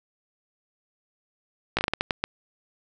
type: slowing click train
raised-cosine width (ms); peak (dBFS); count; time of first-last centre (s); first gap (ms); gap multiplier
0.3; -7; 9; 1.77-2.24; 17; 1.34
effects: none